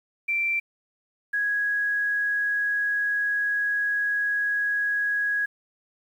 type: tone pair in turn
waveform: sine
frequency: 2349 / 1661 Hz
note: D7 / G#6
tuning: 0 / 0 cents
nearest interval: tritone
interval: 600 cents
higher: first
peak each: -22 dBFS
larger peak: neither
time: 0.28-0.6 / 1.33-5.46 s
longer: second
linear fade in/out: 10 ms
effects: 9-bit